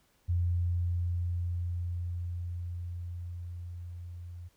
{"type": "tone with level ramp", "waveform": "sine", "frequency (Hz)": 87.31, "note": "F2", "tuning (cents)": 0, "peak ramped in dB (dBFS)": [-25, -41], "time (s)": [0.28, 4.49], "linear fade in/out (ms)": 20, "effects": ["pink hiss -69 dBFS RMS until 4.56 s"]}